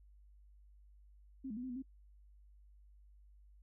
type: tone with pitch steps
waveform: sine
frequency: 265.7 / 212 / 245.9 / 259.2 / 243.8 / 265.4 Hz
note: C4 / G#3 / B3 / C4 / B3 / C4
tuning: +27 / +36 / -7 / -16 / -22 / +25 cents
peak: -40 dBFS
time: 1.44-1.824 s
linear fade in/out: 10 ms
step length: 64 ms
effects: noise-tail reverb RT60 0.1 s tail -24 dB re dry + added 50 Hz sine -59 dBFS peak until 3.62 s